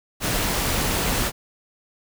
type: noise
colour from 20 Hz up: pink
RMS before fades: -23 dBFS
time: 0.2-1.32 s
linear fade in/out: 50 ms
effects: none